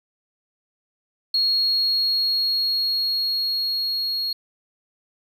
triangle tone with level ramp, 4300 Hz, C8, 47 cents sharp, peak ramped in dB -14 to -21 dBFS, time 1.34-4.33 s, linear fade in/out 5 ms, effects tanh soft clip ceiling -15 dBFS

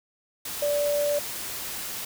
sine tone in noise, 582 Hz, D5, 16 cents flat, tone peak -22 dBFS, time 0.62-1.19 s, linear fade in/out 5 ms, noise white, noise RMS -34 dBFS, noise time 0.45-2.05 s, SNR +9 dB, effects none

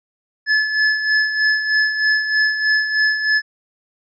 square tone with tremolo, 1723 Hz, A6, 37 cents flat, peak -13 dBFS, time 0.46-3.42 s, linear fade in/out 50 ms, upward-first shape sine, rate 3.2 Hz, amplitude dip 60%, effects resampled to 16000 Hz

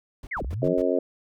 brown noise bursts, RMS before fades -39 dBFS, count 5, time 0.23-0.818 s, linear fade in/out 2 ms, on 40 ms, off 97 ms
sine linear two-way sweep, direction down then up, 2288 to 44 to 186.1 Hz, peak -27 dBFS, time 0.31-0.74 s, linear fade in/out 10 ms, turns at 0.43 s
clicks, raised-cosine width 2 ms, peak -25 dBFS, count 2, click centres 0.446 / 0.53 s
harmonic tone, 90.3 Hz, F#2, 42 cents flat, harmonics 3 / 4 / 5 / 6 / 7, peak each -27 / -27 / -27 / -27 / -27 dBFS, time 0.62-0.99 s, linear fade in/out 5 ms
effects none

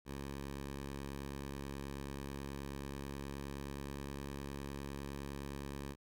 10% pulse tone with pitch glide, 69.3 to 69.74 Hz, C#2 to C#2, 0 to +11 cents, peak -34 dBFS, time 0.05-5.96 s, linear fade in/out 50 ms, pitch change +11 cents, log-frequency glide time 2.71-3.9 s, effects none

